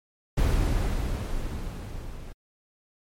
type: noise with level ramp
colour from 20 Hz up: brown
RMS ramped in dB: -21 to -39 dBFS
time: 0.37-2.33 s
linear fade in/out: 10 ms
effects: MP3 64 kbps